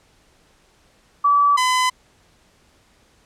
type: tone pair in turn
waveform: sine / sawtooth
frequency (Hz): 1151 / 1012.5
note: D6 / B5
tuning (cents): -35 / +43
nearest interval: major second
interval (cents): 222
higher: first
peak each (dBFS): -12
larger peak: neither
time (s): 1.24-1.57 / 1.57-1.9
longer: neither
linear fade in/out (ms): 10
effects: pink hiss -57 dBFS RMS until 3.25 s + low-pass 9000 Hz 12 dB/octave